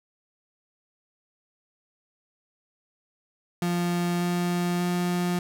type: tone with pitch steps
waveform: 35% pulse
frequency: 174.61 / 175.82 / 177.05 Hz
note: F3 / F3 / F3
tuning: 0 / +12 / +24 cents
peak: -22 dBFS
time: 3.62-5.39 s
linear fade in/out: 2 ms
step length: 590 ms
effects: none